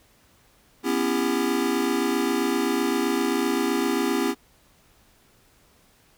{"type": "chord", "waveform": "square", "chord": "C# half-diminished seventh", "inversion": "third", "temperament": "just", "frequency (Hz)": [249.5, 277.2, 332.6, 399.1], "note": ["B3", "C#4", "E4", "G4"], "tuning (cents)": [18, 0, 16, 31], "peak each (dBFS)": -28, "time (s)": [0.83, 4.35], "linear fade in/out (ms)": 50, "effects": ["pink hiss -59 dBFS RMS until 6.17 s"]}